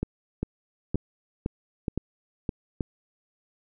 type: two click trains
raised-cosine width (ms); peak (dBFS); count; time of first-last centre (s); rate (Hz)
3; -14 / -14; 4 / 5; 0.03-2.808 / 0.43-2.492; 1.08 / 1.94
effects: none

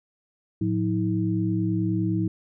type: tone cluster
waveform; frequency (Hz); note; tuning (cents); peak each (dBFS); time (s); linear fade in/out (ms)
sine; 109.5 / 179 / 320.2; A2 / F3 / D#4; -8 / +43 / +50; -26; 0.61-2.28; 5
effects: none

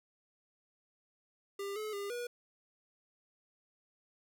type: tone with pitch steps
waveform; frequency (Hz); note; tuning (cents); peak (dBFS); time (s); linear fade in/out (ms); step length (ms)
square; 398.9 / 429.3 / 402.6 / 483; G4 / A4 / G4 / B4; +30 / -43 / +46 / -39; -38; 1.59-2.27; 5; 170
effects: none

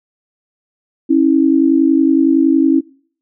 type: tone pair together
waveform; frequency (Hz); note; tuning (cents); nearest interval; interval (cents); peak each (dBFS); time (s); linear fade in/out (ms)
sine; 272.8 / 323.6; C#4 / E4; -28 / -32; minor third; 296; -11; 1.09-2.81; 20
effects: noise-tail reverb RT60 0.5 s tail -22 dB re dry

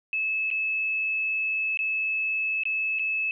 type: tone with dropouts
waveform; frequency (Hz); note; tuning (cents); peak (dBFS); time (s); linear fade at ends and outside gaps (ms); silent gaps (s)
sine; 2602; E7; -23; -24; 0.13-3.31; 1; 0.503-0.512 / 1.773-1.79 / 2.635-2.654 / 2.988-2.994
effects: none

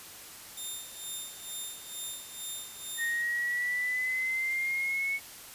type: tone with tremolo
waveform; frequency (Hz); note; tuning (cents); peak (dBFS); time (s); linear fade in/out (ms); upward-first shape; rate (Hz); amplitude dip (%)
5% pulse; 3633; A#7; -45; -27; 0.57-3.22; 5; sine; 2.2; 75
type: exponential sweep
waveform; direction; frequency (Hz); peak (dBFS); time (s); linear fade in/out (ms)
sine; up; 1850 to 2217; -28; 2.97-5.2; 50
effects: white hiss -47 dBFS RMS until 5.54 s + resampled to 32000 Hz

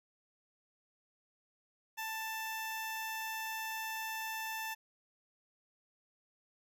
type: tone with notch filter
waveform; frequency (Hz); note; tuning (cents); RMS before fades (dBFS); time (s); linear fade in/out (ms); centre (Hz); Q
10% pulse; 884; A5; +8; -40; 1.97-4.75; 20; 4200; 1.4
effects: none

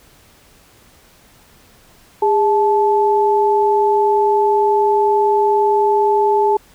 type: tone pair together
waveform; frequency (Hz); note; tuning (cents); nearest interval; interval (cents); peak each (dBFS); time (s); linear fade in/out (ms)
sine; 408.6 / 869; G#4 / A5; -28 / -22; octave + minor second; 1306; -14; 2.22-6.57; 5
effects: pink hiss -49 dBFS RMS until 6.74 s

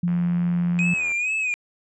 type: tone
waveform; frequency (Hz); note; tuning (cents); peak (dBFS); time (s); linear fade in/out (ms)
sine; 174.61; F3; 0; -19; 0.03-0.94; 5
type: click train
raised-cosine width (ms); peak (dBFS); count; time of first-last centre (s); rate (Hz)
0.5; -26; 87; 0.08-1.119; 82.8
type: tone with vibrato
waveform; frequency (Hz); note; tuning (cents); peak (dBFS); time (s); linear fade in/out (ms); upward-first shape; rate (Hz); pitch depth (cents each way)
triangle; 2489; D#7; 0; -20; 0.79-1.54; 0; sine; 2.2; 83
effects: resampled to 22050 Hz

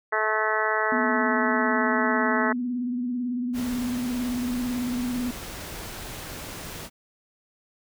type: harmonic tone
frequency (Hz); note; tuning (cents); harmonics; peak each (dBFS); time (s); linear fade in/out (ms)
216.6; A3; -27; 2 / 3 / 4 / 5 / 6 / 7 / 8 / 9; -30 / -30 / -30 / -30 / -30 / -30 / -30 / -30; 0.12-2.53; 10
type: tone with vibrato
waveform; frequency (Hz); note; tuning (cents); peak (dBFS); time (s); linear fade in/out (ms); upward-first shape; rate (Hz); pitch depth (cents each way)
sine; 246.1; B3; -6; -25; 0.92-5.31; 2; sine; 18; 50
type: noise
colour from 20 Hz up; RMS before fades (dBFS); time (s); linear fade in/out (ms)
pink; -37; 3.53-6.9; 50
effects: none

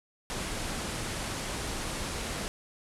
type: low-pass noise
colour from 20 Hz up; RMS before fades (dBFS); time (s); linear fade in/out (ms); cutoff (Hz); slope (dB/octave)
pink; -35; 0.3-2.48; 0; 11000; 48
effects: none

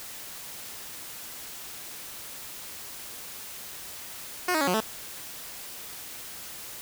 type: tone with pitch steps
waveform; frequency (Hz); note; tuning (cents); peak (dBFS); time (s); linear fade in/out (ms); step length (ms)
10% pulse; 360.4 / 313.5 / 279.3 / 180.7 / 219.3; F#4 / D#4 / C#4 / F#3 / A3; -45 / +13 / +13 / -41 / -6; -15; 4.48-4.805; 5; 65
effects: white hiss -41 dBFS RMS until 6.81 s

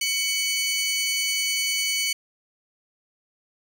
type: tone pair together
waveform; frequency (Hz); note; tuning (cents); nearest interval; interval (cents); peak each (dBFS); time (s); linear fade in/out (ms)
20% pulse; 2243 / 2994; C#7 / F#7; +20 / +20; perfect fourth; 500; -20 / -21; 0.01-2.13; 5
effects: none

